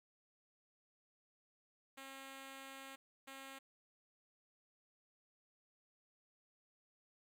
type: tone bursts at uneven times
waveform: 5% pulse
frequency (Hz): 270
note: C#4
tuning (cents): -45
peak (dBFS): -39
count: 2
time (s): 1.97-2.96 / 3.27-3.59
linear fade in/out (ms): 10
effects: none